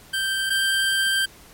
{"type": "tone pair in turn", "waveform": "25% pulse", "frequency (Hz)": [1566, 1572.6], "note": ["G6", "G6"], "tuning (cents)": [-2, 5], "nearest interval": "unison", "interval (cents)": 7, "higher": "second", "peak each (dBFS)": [-18, -15], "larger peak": "second", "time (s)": [[0.13, 0.5], [0.5, 1.26]], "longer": "second", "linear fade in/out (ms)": 10, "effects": ["pink hiss -48 dBFS RMS until 1.53 s", "MP3 64 kbps"]}